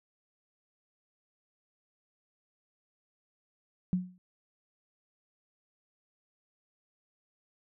sine tone with exponential decay, 182 Hz, F#3, 28 cents flat, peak -22 dBFS, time 3.93-4.18 s, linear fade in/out 0 ms, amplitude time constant 54 ms, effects none

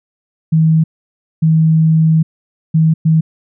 sine tone bursts at uneven times, 159.8 Hz, D#3, 47 cents sharp, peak -7 dBFS, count 4, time 0.52-0.84 / 1.42-2.23 / 2.74-2.94 / 3.05-3.21 s, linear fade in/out 10 ms, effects none

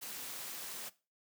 white noise with amplitude modulation, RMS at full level -41 dBFS, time 0.01-0.9 s, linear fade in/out 20 ms, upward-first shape sine, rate 254 Hz, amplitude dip 65%, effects noise-tail reverb RT60 0.3 s tail -18 dB re dry + high-pass 150 Hz 12 dB/octave

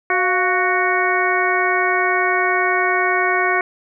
harmonic tone with a mistuned harmonic, 370 Hz, F#4, in tune, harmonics 1 / 2 / 3 / 4 / 5 / 6, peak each -22 / -22 / -22 / -22 / -22 / -22 dBFS, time 0.1-3.61 s, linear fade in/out 2 ms, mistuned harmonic 2, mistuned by -77 cents, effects none

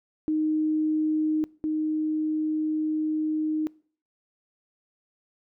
sine tone pair in turn, 310 / 310 Hz, D#4 / D#4, -6 / -6 cents, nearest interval unison, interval 0 cents, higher neither, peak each -22 / -24 dBFS, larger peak first, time 0.28-1.44 / 1.64-3.67 s, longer second, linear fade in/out 0 ms, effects noise-tail reverb RT60 0.5 s tail -24 dB re dry

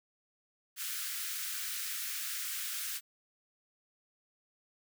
white high-pass noise, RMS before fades -38 dBFS, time 0.76-3.01 s, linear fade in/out 50 ms, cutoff 1300 Hz, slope 48 dB/octave, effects none

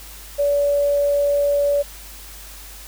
sine tone, 573 Hz, D5, 43 cents flat, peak -15 dBFS, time 0.38-1.83 s, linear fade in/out 20 ms, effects added 50 Hz sine -40 dBFS peak until 2.87 s + white hiss -40 dBFS RMS until 2.87 s

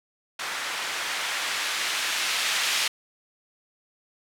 violet noise with low-pass filter sweep, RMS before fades -28 dBFS, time 0.39-2.88 s, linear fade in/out 5 ms, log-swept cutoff 1500 to 2700 Hz, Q 0.82, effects none

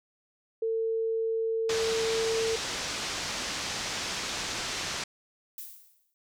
sine tone, 450 Hz, A4, 39 cents sharp, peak -26 dBFS, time 0.62-2.56 s, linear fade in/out 5 ms
white low-pass noise, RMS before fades -34 dBFS, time 1.69-5.04 s, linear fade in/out 5 ms, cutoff 6400 Hz, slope 24 dB/octave
violet noise with exponential decay, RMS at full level -38 dBFS, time 5.58-6.14 s, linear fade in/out 1 ms, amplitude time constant 120 ms
effects none

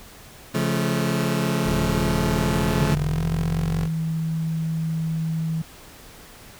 sawtooth chord, Db augmented, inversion none, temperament just, 138.59 / 173.24 / 216.5 Hz, Db3 / F3 / A3, 0 / -14 / -28 cents, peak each -21 dBFS, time 0.54-2.95 s, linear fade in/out 10 ms
15% pulse exponential sweep, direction up, 36.96 to 46.3 Hz, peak -19 dBFS, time 1.63-3.89 s, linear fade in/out 50 ms
sine tone with pitch glide, 147.8 to 161.18 Hz, D3 to E3, +11 to -39 cents, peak -22 dBFS, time 2.78-5.62 s, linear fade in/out 5 ms, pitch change +150 cents, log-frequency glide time 3.03-3.23 s
effects pink hiss -45 dBFS RMS until 6.59 s

